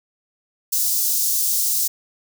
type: high-pass noise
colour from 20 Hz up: white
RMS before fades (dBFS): -20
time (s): 0.72-1.88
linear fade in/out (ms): 10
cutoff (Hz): 5000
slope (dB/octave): 24
effects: none